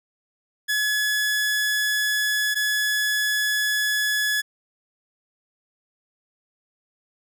sawtooth tone pair in turn, 1700 / 1700 Hz, G#6 / G#6, +40 / +40 cents, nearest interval unison, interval 0 cents, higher neither, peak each -17 dBFS, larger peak neither, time 0.68-2.55 / 2.55-4.42 s, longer neither, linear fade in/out 20 ms, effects none

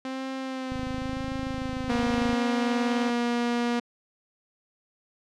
sawtooth tone with vibrato, 261.6 Hz, C4, in tune, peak -27 dBFS, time 0.05-3.1 s, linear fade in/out 2 ms, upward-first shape sine, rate 0.97 Hz, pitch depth 21 cents each way
click train, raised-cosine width 5 ms, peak -23 dBFS, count 44, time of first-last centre 0.72-2.33 s, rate 26.7 Hz
sawtooth tone, 239 Hz, A#3, 43 cents sharp, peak -20 dBFS, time 1.89-3.8 s, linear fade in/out 10 ms
effects low-pass 5000 Hz 12 dB/octave

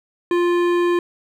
sine tone with hard clipping, 349.2 Hz, F4, in tune, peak -17 dBFS, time 0.31-0.99 s, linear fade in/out 2 ms, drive 14 dB, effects none

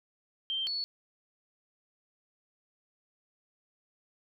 sine tone pair in turn, 3144 / 4414 Hz, G7 / C#8, +4 / -8 cents, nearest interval tritone, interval 588 cents, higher second, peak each -30 / -31 dBFS, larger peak first, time 0.5-0.67 / 0.67-0.84 s, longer neither, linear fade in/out 0 ms, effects none

